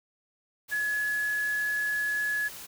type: tone in noise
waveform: sine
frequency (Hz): 1696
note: G#6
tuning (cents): +36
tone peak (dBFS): -26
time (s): 0.71-2.49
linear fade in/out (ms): 20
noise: white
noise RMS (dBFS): -43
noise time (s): 0.68-2.67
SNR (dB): +14
effects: none